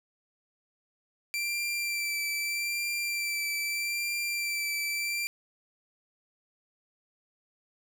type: tone with vibrato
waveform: sawtooth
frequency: 2349 Hz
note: D7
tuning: in tune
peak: -26 dBFS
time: 1.34-5.27 s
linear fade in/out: 0 ms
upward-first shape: sine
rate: 0.8 Hz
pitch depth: 20 cents each way
effects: none